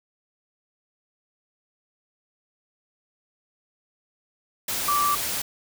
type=tone in noise; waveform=sine; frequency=1165 Hz; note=D6; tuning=14 cents flat; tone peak=-20 dBFS; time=4.88-5.15 s; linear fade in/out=5 ms; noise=white; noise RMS=-28 dBFS; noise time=4.68-5.42 s; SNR=+5 dB; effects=none